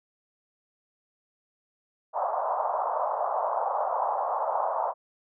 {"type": "band-pass noise", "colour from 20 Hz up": "pink", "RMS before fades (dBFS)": -28, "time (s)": [2.13, 4.94], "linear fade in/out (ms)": 50, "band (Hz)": [590, 1100], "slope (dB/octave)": 48, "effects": []}